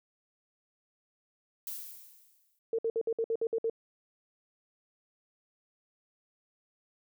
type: noise with exponential decay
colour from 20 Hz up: violet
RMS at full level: -37 dBFS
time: 1.67-2.59 s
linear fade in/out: 2 ms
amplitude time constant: 200 ms
type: tone bursts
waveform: sine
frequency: 454 Hz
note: A#4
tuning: 46 cents flat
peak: -27 dBFS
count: 9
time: 2.73-3.698 s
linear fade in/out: 2 ms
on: 56 ms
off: 58 ms
effects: none